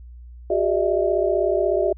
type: tone cluster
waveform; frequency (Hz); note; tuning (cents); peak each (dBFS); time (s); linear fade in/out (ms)
sine; 367.8 / 403.8 / 601 / 656; F#4 / G#4 / D5 / E5; -10 / -49 / +40 / -9; -23; 0.5-1.93; 5
effects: added 60 Hz sine -38 dBFS peak until 1.97 s